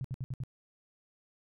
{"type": "tone bursts", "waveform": "sine", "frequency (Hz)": 130, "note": "C3", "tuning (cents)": -11, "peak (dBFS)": -33, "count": 5, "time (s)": [0.01, 0.436], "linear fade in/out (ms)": 0, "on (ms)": 34, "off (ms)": 64, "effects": []}